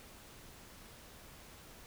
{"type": "silence", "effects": ["pink hiss -55 dBFS RMS until 1.86 s"]}